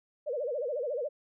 sine tone with vibrato, 536 Hz, C5, 42 cents sharp, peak -30 dBFS, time 0.26-1.09 s, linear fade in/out 20 ms, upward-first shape sine, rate 14 Hz, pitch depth 230 cents each way, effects none

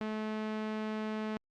sawtooth tone, 216.1 Hz, A3, 31 cents flat, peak -30 dBFS, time 0.01-1.37 s, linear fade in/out 0 ms, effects low-pass 3000 Hz 12 dB/octave + Opus 48 kbps

